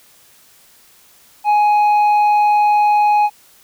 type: tone with tanh clipping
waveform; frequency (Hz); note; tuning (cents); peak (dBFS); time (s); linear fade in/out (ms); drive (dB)
sine; 835; G#5; +9; -11; 1.44-3.3; 50; 5
effects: white hiss -49 dBFS RMS until 3.63 s